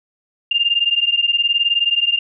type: beating tone pair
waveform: sine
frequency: 2794 / 2813 Hz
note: F7 / F7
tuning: 0 / +12 cents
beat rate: 19 Hz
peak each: -17 dBFS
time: 0.51-2.19 s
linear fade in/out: 5 ms
effects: none